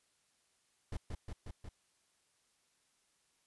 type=noise with echo; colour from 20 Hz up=brown; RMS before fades=-38 dBFS; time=0.92-0.97 s; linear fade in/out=5 ms; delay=180 ms; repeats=4; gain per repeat=-2 dB; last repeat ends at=1.69 s; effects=white hiss -75 dBFS RMS until 3.46 s + resampled to 24000 Hz